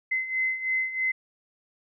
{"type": "beating tone pair", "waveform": "sine", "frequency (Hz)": [2050, 2053.1], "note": ["C7", "C7"], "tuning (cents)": [-36, -33], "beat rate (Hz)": 3.1, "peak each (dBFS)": [-31, -26], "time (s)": [0.11, 1.12], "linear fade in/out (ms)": 10, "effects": []}